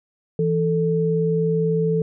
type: tone pair together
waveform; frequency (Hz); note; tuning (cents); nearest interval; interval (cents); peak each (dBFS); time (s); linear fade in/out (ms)
sine; 164.81 / 440.9; E3 / A4; 0 / +4; octave + perfect fourth; 1704; -20; 0.39-2.02; 2
effects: none